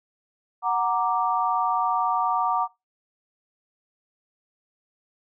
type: chord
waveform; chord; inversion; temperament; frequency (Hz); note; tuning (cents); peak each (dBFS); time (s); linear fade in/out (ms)
sine; Gb augmented; none; equal; 740 / 932.3 / 1174.7; Gb5 / Bb5 / D6; 0 / 0 / 0; -25; 0.62-2.68; 50
effects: noise-tail reverb RT60 0.2 s tail -20 dB re dry